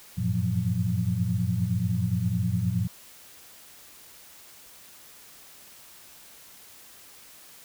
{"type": "tone cluster", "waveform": "sine", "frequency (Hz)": [94.5, 102.1, 116.4, 170.9, 180.5], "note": ["F#2", "G#2", "A#2", "F3", "F#3"], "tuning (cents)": [37, -29, -2, -37, -43], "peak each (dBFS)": [-30, -35, -27, -32, -29], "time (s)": [0.17, 2.88], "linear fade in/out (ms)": 20, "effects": ["white hiss -50 dBFS RMS until 7.64 s"]}